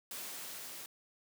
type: noise with level ramp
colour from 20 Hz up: white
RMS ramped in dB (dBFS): -43 to -47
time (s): 0.11-0.86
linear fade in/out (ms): 2
effects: high-pass 150 Hz 12 dB/octave